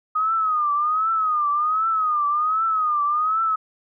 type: tone with vibrato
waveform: sine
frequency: 1244.5 Hz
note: D#6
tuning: in tune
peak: -18 dBFS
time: 0.15-3.56 s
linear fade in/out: 10 ms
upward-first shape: triangle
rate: 1.3 Hz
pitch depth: 130 cents each way
effects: none